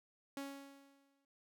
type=tone with exponential decay; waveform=sawtooth; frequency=277.2 Hz; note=C#4; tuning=in tune; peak=-37 dBFS; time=0.37-1.25 s; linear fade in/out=2 ms; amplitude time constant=190 ms; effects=none